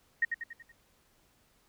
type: tone with echo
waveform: sine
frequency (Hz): 1864.7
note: A#6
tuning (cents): 0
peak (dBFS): -23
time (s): 0.22-0.25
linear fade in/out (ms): 5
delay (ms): 94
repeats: 5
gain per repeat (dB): -6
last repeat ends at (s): 0.72
effects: pink hiss -68 dBFS RMS until 1.68 s